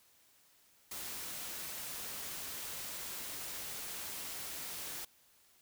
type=noise; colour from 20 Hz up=white; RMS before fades=-43 dBFS; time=0.91-5.05 s; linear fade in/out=5 ms; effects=white hiss -67 dBFS RMS until 5.61 s